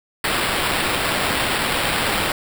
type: noise with sample-and-hold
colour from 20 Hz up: white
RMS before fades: -21 dBFS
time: 0.24-2.32 s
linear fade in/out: 2 ms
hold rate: 6300 Hz
effects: none